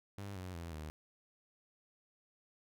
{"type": "tone with pitch steps", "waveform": "sawtooth", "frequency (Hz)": [100, 91.7, 84.09, 77.11], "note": ["G2", "F#2", "E2", "D#2"], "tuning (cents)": [35, -15, 35, -15], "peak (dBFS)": -39, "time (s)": [0.18, 0.9], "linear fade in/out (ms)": 0, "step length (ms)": 180, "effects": []}